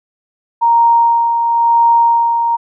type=tone with tremolo; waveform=sine; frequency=932.3 Hz; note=A#5; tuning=in tune; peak=-6 dBFS; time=0.61-2.57 s; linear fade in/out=20 ms; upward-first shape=sine; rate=0.97 Hz; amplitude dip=45%; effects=none